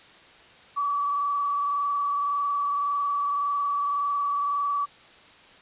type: tone with frequency modulation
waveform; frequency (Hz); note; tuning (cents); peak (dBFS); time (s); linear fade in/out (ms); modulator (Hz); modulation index
sine; 1146; D6; -43; -23; 0.76-4.86; 20; 21.8; 0.88
effects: white hiss -51 dBFS RMS until 5.61 s + resampled to 8000 Hz